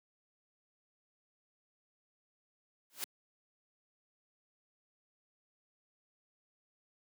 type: noise with exponential growth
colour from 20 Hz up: white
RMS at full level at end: -34 dBFS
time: 2.9-3.04 s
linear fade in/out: 0 ms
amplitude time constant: 29 ms
effects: high-pass 200 Hz 12 dB/octave